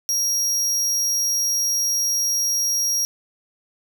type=tone; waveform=40% pulse; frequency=5640 Hz; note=F8; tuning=16 cents sharp; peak=-18 dBFS; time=0.09-3.05 s; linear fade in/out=0 ms; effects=none